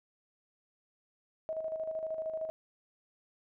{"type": "tone with tremolo", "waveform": "sine", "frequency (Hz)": 637, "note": "D#5", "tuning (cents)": 41, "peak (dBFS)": -32, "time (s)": [1.49, 2.5], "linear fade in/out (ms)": 0, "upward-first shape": "square", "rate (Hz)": 13, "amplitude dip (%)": 50, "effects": []}